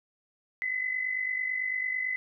sine tone pair together, 1980 / 2029 Hz, B6 / B6, +4 / +46 cents, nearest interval unison, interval 42 cents, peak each -35 / -29 dBFS, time 0.62-2.16 s, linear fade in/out 0 ms, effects none

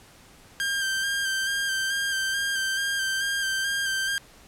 sawtooth tone with vibrato, 1585 Hz, G6, 19 cents sharp, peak -21 dBFS, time 0.6-4.18 s, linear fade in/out 0 ms, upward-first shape square, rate 2.3 Hz, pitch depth 22 cents each way, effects pink hiss -52 dBFS RMS until 4.47 s + low-pass 12000 Hz 12 dB/octave

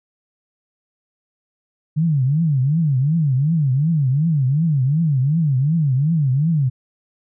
sine tone with vibrato, 146.3 Hz, D3, 6 cents flat, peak -14 dBFS, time 1.96-6.7 s, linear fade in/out 20 ms, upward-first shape triangle, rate 2.7 Hz, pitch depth 280 cents each way, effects none

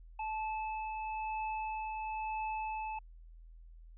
square tone with tremolo, 870 Hz, A5, 20 cents flat, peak -35 dBFS, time 0.19-2.99 s, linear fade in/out 5 ms, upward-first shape triangle, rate 1 Hz, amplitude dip 30%, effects added 41 Hz sine -51 dBFS peak until 3.97 s + resampled to 8000 Hz

